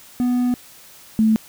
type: tone pair in turn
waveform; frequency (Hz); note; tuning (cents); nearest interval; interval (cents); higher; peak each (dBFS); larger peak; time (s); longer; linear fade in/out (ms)
triangle / sine; 246.9 / 219.5; B3 / A3; 0 / -4; major second; 204; first; -14 / -12; second; 0.2-0.54 / 1.19-1.36; first; 0
effects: white hiss -45 dBFS RMS until 1.48 s